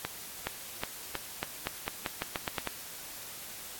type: accelerating click train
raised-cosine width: 0.3 ms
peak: -15 dBFS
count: 13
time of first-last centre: 0.05-2.673 s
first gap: 420 ms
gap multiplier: 0.87
effects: white hiss -44 dBFS RMS until 3.79 s + AAC 64 kbps